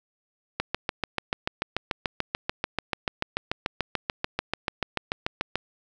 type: click train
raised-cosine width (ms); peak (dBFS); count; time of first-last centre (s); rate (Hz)
0.3; -9; 35; 0.6-5.556; 6.86
effects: none